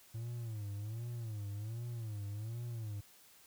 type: tone with vibrato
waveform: triangle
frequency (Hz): 110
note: A2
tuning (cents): 0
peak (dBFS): -37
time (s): 0.14-3.01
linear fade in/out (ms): 10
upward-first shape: sine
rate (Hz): 1.3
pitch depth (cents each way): 150
effects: white hiss -62 dBFS RMS until 3.46 s